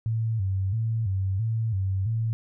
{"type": "tone with vibrato", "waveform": "sine", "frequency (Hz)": 103.83, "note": "G#2", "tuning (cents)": 0, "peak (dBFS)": -23, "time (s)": [0.06, 2.33], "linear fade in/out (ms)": 0, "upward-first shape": "square", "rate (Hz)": 1.5, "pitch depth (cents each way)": 140, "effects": []}